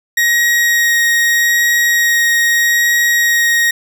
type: tone with vibrato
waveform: 40% pulse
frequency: 1885 Hz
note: A#6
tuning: 19 cents sharp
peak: -9 dBFS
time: 0.17-3.71 s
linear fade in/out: 5 ms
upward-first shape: sine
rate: 0.8 Hz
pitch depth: 8 cents each way
effects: none